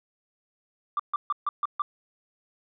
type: tone bursts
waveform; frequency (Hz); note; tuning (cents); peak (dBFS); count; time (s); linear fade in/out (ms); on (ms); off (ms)
sine; 1178; D6; +5; -22; 6; 0.97-1.82; 2; 25; 140
effects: tanh soft clip ceiling -19 dBFS